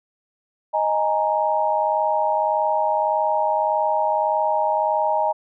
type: chord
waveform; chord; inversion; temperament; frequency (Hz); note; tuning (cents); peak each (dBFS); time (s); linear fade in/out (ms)
sine; D# suspended fourth; none; equal; 622.3 / 830.6 / 932.3; D#5 / G#5 / A#5; 0 / 0 / 0; -22; 0.73-5.33; 20
effects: none